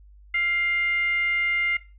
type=tone with frequency modulation; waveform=sine; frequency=2100 Hz; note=C7; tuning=6 cents sharp; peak=-21 dBFS; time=0.34-1.77 s; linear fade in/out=5 ms; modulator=718 Hz; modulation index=0.44; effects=noise-tail reverb RT60 0.3 s tail -18 dB re dry + added 50 Hz sine -47 dBFS peak until 1.98 s